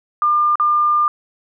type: tone with dropouts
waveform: sine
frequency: 1200 Hz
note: D6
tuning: 37 cents sharp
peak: -12 dBFS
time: 0.22-1.08 s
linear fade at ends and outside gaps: 1 ms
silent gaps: 0.556-0.598 s
effects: none